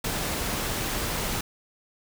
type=noise; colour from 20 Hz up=pink; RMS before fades=-29 dBFS; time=0.04-1.41 s; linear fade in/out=5 ms; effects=none